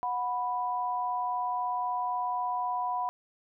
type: tone pair together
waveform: sine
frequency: 731.6 / 987.8 Hz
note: F#5 / B5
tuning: -20 / 0 cents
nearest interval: perfect fourth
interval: 520 cents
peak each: -32 / -30 dBFS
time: 0.03-3.09 s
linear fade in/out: 0 ms
effects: none